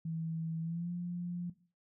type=tone with pitch glide; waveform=sine; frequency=162.7 to 175.39 Hz; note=E3 to F3; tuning=-22 to +8 cents; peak=-35 dBFS; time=0.05-1.5 s; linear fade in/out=5 ms; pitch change=+130 cents; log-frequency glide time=0.61-0.91 s; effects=noise-tail reverb RT60 0.4 s tail -17 dB re dry